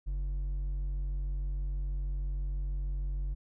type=tone with hard clipping; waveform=sine; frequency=46.84 Hz; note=F#1; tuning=22 cents sharp; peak=-32 dBFS; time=0.06-3.35 s; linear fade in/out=20 ms; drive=4 dB; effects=none